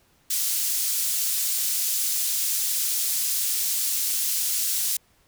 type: high-pass noise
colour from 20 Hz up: pink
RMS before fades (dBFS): -25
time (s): 0.3-4.97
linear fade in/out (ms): 5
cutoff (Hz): 6400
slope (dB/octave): 12
effects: pink hiss -62 dBFS RMS until 5.27 s